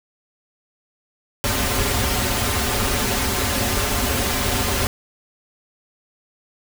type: noise with comb filter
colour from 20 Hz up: pink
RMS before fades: -21 dBFS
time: 1.44-4.87 s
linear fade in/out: 0 ms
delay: 6.2 ms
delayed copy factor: -0.95
effects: none